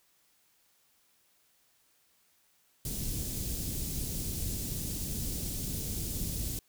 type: band-stop noise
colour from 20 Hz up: pink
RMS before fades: -35 dBFS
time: 2.85-6.59 s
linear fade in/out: 2 ms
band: 240 to 6200 Hz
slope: 12 dB/octave
effects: white hiss -69 dBFS RMS until 6.68 s